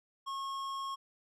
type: tone with tanh clipping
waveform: sine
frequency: 1088 Hz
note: C#6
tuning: 33 cents flat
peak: -38 dBFS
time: 0.26-0.96 s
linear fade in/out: 20 ms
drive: 14 dB
effects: none